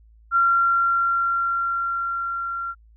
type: tone with level ramp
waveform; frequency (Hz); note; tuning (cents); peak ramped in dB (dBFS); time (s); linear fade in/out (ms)
sine; 1374; F6; -29; -14 to -26; 0.31-2.75; 50
effects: added 55 Hz sine -49 dBFS peak until 2.96 s